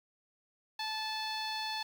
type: tone with low-pass filter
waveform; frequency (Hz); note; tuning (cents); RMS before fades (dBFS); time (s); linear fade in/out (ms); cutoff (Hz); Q
sawtooth; 872; A5; -16; -37; 0.79-1.83; 5; 4300; 4.4
effects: 9-bit